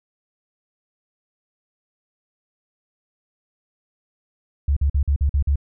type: tone bursts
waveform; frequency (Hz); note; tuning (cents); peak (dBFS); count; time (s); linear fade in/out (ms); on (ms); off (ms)
sine; 70.7; C#2; +35; -15; 7; 4.68-5.558; 5; 86; 46
effects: none